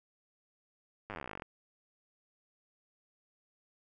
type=slowing click train; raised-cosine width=0.5 ms; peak=-26 dBFS; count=22; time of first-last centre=1.1-1.421 s; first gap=9 ms; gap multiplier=1.05; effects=none